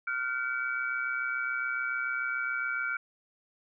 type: tone cluster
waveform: sine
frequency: 1397 / 1524 / 2284 Hz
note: F6 / G6 / D7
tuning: 0 / -49 / -49 cents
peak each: -31 / -36 / -36 dBFS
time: 0.07-2.97 s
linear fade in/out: 5 ms
effects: none